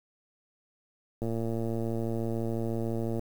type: click train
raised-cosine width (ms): 2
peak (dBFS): -20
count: 226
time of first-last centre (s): 1.22-3.194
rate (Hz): 114
effects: 8-bit